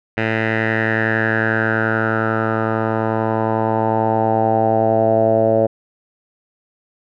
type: tone with low-pass filter sweep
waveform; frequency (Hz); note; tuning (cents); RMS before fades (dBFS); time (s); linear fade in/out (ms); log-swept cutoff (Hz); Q
10% pulse; 111.2; A2; +19; -17; 0.17-5.67; 10; 2200 to 600; 5.8
effects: none